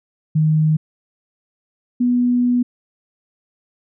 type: tone pair in turn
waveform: sine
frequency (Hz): 155.56 / 245.2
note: D#3 / B3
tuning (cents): 0 / -12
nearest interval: minor sixth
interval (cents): 788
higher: second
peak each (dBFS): -12 / -13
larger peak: first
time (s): 0.35-0.77 / 2-2.63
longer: second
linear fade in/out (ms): 10
effects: none